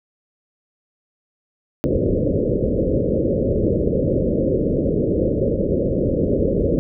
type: low-pass noise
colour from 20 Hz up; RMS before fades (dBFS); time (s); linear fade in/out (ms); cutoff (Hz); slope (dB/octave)
white; -19; 1.84-6.79; 0; 570; 96
effects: none